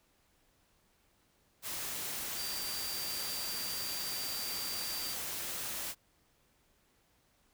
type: tone in noise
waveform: sine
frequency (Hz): 4699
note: D8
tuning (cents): 0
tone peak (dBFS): -40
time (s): 2.35-5.16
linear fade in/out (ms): 50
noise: white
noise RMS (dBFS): -39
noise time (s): 1.62-5.95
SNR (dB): -4
effects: pink hiss -71 dBFS RMS until 7.53 s